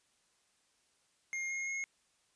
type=tone with pitch steps; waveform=square; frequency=2129 / 2145 / 2161 Hz; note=C7 / C7 / C#7; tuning=+30 / +42 / -45 cents; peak=-36 dBFS; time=1.33-1.84 s; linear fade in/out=0 ms; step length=170 ms; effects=white hiss -73 dBFS RMS until 2.35 s + resampled to 22050 Hz